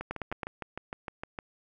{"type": "two click trains", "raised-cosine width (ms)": 0.5, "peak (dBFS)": [-18, -21], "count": [4, 10], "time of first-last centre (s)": [[0.11, 0.432], [0.01, 1.388]], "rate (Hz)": [9.31, 6.53], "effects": []}